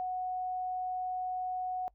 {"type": "tone", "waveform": "sine", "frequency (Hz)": 737, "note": "F#5", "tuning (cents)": -7, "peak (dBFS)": -32, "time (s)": [0, 1.88], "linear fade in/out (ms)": 0, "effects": ["noise-tail reverb RT60 0.1 s tail -23 dB re dry", "added 50 Hz sine -64 dBFS peak until 1.94 s"]}